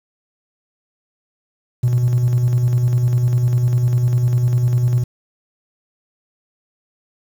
triangle tone with tremolo, 122.5 Hz, B2, 14 cents flat, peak -8 dBFS, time 1.83-5.04 s, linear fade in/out 10 ms, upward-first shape square, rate 10 Hz, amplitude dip 45%, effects tanh soft clip ceiling -8 dBFS + 7-bit

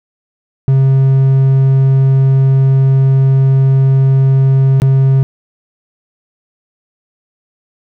triangle tone with dropouts, 134.3 Hz, C3, 46 cents sharp, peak -4 dBFS, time 0.68-5.23 s, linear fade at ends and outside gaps 0 ms, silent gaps 4.8-4.819 s, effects none

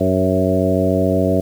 harmonic tone with a mistuned harmonic, 93.7 Hz, F#2, 22 cents sharp, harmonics 1 / 2 / 3 / 4 / 5 / 6 / 7, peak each -21 / -20 / -20 / -23 / -23 / -21 / -21 dBFS, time 0-1.41 s, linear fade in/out 10 ms, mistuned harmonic 6, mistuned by -20 cents, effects 7-bit

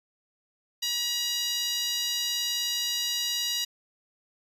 10% pulse tone with high-pass filter, 959 Hz, A#5, 49 cents sharp, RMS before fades -29 dBFS, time 0.82-3.65 s, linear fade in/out 10 ms, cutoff 3500 Hz, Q 1.3, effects resampled to 32000 Hz

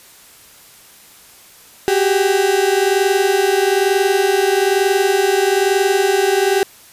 35% pulse tone pair together, 380.1 / 401.2 Hz, F#4 / G4, +47 / +40 cents, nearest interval minor second, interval 93 cents, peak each -14 dBFS, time 1.88-6.63 s, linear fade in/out 0 ms, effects white hiss -44 dBFS RMS until 6.92 s + resampled to 32000 Hz

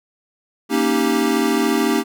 square chord, Eb dominant seventh, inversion second, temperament equal, 233.1 / 277.2 / 311.1 / 392 Hz, Bb3 / Db4 / Eb4 / G4, 0 / 0 / 0 / 0 cents, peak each -22 dBFS, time 0.69-2.04 s, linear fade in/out 50 ms, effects none

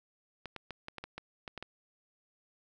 clicks, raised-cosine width 0.3 ms, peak -25 dBFS, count 10, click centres 0.457 / 0.563 / 0.707 / 0.884 / 0.983 / 1.04 / 1.18 / 1.478 / 1.577 / 1.626 s, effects none

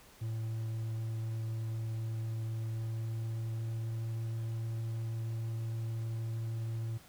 triangle tone with pitch glide, 112 to 113.3 Hz, A2 to A#2, +31 to -49 cents, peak -32 dBFS, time 0.21-6.98 s, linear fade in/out 10 ms, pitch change +20 cents, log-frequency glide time 2.58-4 s, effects pink hiss -58 dBFS RMS until 7.08 s

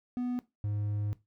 triangle tone pair in turn, 246.9 / 103.81 Hz, B3 / G#2, 0 / 0 cents, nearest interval octave + minor third, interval 1500 cents, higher first, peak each -28 dBFS, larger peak neither, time 0.17-0.39 / 0.64-1.13 s, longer second, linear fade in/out 0 ms, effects noise-tail reverb RT60 0.2 s tail -17 dB re dry

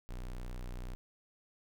square tone, 30.77 Hz, B0, 5 cents flat, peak -40 dBFS, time 0.09-0.95 s, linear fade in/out 0 ms, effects none

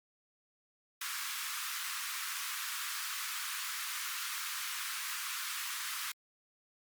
pink high-pass noise, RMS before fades -39 dBFS, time 1.01-6.12 s, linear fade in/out 5 ms, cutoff 1100 Hz, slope 48 dB/octave, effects Opus 48 kbps

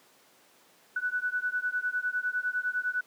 sine beating tone pair, 1480 / 1489.9 Hz, F#6 / F#6, 0 / +12 cents, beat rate 9.9 Hz, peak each -31 dBFS, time 0.96-3.01 s, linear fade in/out 5 ms, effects pink hiss -60 dBFS RMS until 3.06 s + high-pass 300 Hz 12 dB/octave

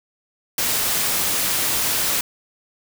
white noise, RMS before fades -21 dBFS, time 0.58-2.21 s, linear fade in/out 2 ms, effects none

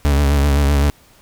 40% pulse tone with vibrato, 71.1 Hz, C#2, 45 cents sharp, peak -11 dBFS, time 0.05-0.9 s, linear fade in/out 0 ms, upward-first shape sine, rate 7.8 Hz, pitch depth 50 cents each way, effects pink hiss -50 dBFS RMS until 1.21 s

